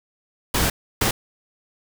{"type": "noise bursts at uneven times", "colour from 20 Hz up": "pink", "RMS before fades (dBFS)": -20, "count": 2, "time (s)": [[0.54, 0.7], [1.01, 1.11]], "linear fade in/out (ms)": 5, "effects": []}